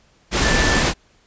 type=tone in noise; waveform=sine; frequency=1760 Hz; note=A6; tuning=in tune; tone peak=-21 dBFS; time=0.41-0.84 s; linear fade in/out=50 ms; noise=pink; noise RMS=-17 dBFS; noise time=0.31-0.94 s; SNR=-7 dB; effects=pink hiss -57 dBFS RMS until 1.26 s + resampled to 16000 Hz